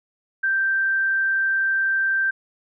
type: tone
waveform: sine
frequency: 1568 Hz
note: G6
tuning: in tune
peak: -18 dBFS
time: 0.43-2.31 s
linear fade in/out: 10 ms
effects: none